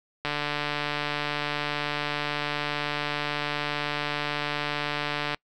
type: click train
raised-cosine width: 0.3 ms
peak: -12 dBFS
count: 750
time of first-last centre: 0.25-5.345 s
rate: 147 Hz
effects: noise-tail reverb RT60 0.1 s tail -26 dB re dry